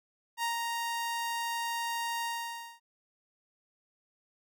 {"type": "tone with ADSR envelope", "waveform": "sawtooth", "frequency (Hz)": 932.3, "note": "A#5", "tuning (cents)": 0, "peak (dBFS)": -25, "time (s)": [0.37, 2.8], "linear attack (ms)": 62, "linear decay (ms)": 130, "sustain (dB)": -3, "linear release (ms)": 550, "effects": []}